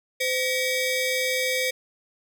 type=ring-modulated tone; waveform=sawtooth; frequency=1396.9 Hz; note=F6; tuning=in tune; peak=-16 dBFS; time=0.2-1.71 s; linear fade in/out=10 ms; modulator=884 Hz; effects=none